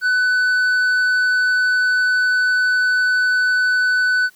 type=tone with tanh clipping; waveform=sine; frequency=1498 Hz; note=F#6; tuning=21 cents sharp; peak=-15 dBFS; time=0.01-4.3 s; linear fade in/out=50 ms; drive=6 dB; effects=white hiss -53 dBFS RMS until 4.35 s